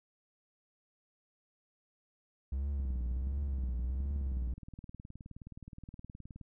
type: tone with vibrato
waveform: triangle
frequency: 65.41 Hz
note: C2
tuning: in tune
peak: -30 dBFS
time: 2.52-4.54 s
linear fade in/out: 5 ms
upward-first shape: triangle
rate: 1.4 Hz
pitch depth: 160 cents each way
type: click train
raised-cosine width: 5 ms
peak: -35 dBFS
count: 70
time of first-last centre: 2.8-6.413 s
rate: 19.1 Hz
effects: none